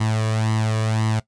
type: tone with flanger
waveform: sawtooth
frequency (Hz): 110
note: A2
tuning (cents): 0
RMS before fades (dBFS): -21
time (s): 0-1.2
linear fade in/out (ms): 10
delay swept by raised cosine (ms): 0.99 to 1.77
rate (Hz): 1.9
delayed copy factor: +0.65
effects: noise-tail reverb RT60 0.1 s tail -18 dB re dry + resampled to 22050 Hz